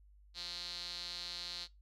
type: tone with band-pass filter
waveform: sawtooth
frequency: 175.1 Hz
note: F3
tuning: 5 cents sharp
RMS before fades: -44 dBFS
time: 0.34-1.68 s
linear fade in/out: 50 ms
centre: 4200 Hz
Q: 7
effects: noise-tail reverb RT60 0.2 s tail -19 dB re dry + added 50 Hz sine -59 dBFS peak until 1.81 s